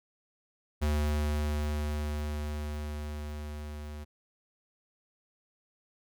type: tone with level ramp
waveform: square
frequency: 74.7 Hz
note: D2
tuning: 30 cents sharp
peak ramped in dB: -26 to -40 dBFS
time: 0.81-4.05 s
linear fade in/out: 20 ms
effects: none